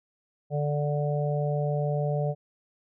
harmonic tone, 146.83 Hz, D3, in tune, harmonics 1 / 3 / 4 / 5, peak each -26 / -33 / -31 / -36 dBFS, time 0.5-2.35 s, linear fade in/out 50 ms, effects none

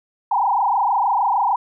sine tone with frequency modulation, 884 Hz, A5, 8 cents sharp, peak -15 dBFS, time 0.31-1.56 s, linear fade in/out 5 ms, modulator 26.5 Hz, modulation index 4.1, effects none

